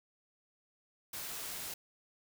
white noise, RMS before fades -42 dBFS, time 1.13-1.74 s, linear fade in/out 5 ms, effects none

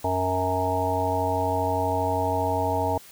harmonic tone, 92.5 Hz, F#2, in tune, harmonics 1 / 3 / 5 / 7 / 9 / 10, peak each -29 / -32 / -30 / -28 / -28 / -29 dBFS, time 0.04-2.98 s, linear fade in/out 5 ms, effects white hiss -48 dBFS RMS until 3.11 s

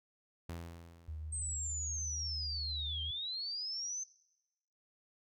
sawtooth tone with exponential decay, 84.4 Hz, E2, 41 cents sharp, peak -36 dBFS, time 0.49-1.64 s, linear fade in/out 5 ms, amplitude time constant 250 ms
sine tone with vibrato, 76.2 Hz, D#2, 36 cents flat, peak -40 dBFS, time 1.08-3.11 s, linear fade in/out 5 ms, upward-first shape square, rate 1.1 Hz, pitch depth 28 cents each way
sine linear two-way sweep, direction down then up, 8372 to 3136 to 6260 Hz, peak -37 dBFS, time 1.32-4.04 s, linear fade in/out 10 ms, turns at 3.02 s
effects noise-tail reverb RT60 1.0 s tail -22 dB re dry

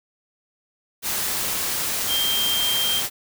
sine tone in noise, 3176 Hz, G7, 22 cents sharp, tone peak -21 dBFS, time 2.07-3.03 s, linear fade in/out 50 ms, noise white, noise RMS -25 dBFS, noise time 1.02-3.1 s, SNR +1 dB, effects none

